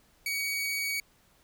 sawtooth tone, 2254 Hz, C#7, 28 cents sharp, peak -26 dBFS, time 0.26-1 s, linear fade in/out 2 ms, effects pink hiss -64 dBFS RMS until 1.43 s

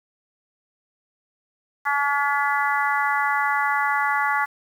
harmonic tone, 284.7 Hz, C#4, 46 cents sharp, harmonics 3 / 4 / 5 / 6 / 7, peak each -24 / -25 / -26 / -27 / -27 dBFS, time 1.85-4.46 s, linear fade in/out 20 ms, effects 8-bit

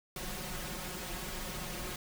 pink noise with comb filter, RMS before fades -40 dBFS, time 0.16-1.96 s, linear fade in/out 2 ms, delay 5.5 ms, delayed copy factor +0.9, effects none

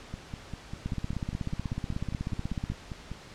two click trains, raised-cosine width 5 ms, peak -19 / -24 dBFS, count 31 / 16, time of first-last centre 0.86-2.7 / 0.14-3.116 s, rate 16.3 / 5.04 Hz, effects pink hiss -48 dBFS RMS until 3.34 s + low-pass 6000 Hz 12 dB/octave

